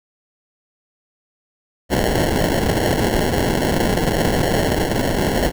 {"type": "noise with sample-and-hold", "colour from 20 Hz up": "white", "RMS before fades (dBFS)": -18, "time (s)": [1.89, 5.52], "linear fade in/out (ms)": 50, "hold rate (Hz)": 1225, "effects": []}